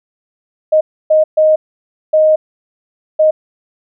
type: tone bursts at uneven times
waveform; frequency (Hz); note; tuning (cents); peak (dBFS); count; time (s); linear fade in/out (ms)
sine; 622.3; D#5; 0; -6; 5; 0.72-0.81 / 1.1-1.24 / 1.37-1.56 / 2.13-2.36 / 3.19-3.31; 10
effects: none